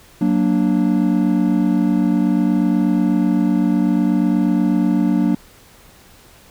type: chord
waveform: triangle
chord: Gb augmented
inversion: none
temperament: equal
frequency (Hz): 185 / 233.1 / 293.7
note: Gb3 / Bb3 / D4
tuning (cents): 0 / 0 / 0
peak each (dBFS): -16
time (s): 0.21-5.35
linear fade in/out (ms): 5
effects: pink hiss -47 dBFS RMS until 6.5 s